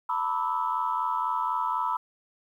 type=tone cluster; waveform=sine; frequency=904 / 988 / 1181 / 1309 Hz; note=A5 / B5 / D6 / E6; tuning=+47 / 0 / +9 / -13 cents; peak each=-32 / -27 / -36 / -31 dBFS; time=0.09-1.97 s; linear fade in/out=5 ms; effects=tanh soft clip ceiling -15 dBFS + 10-bit